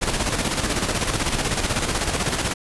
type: noise with tremolo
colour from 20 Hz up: pink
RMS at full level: -21 dBFS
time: 0.01-2.54 s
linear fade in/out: 20 ms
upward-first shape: square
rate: 16 Hz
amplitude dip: 50%
effects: resampled to 24000 Hz